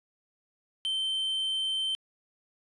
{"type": "tone", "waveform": "triangle", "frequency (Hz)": 3104, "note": "G7", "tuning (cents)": -18, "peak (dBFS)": -26, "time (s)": [0.85, 1.95], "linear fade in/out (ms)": 0, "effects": ["resampled to 24000 Hz"]}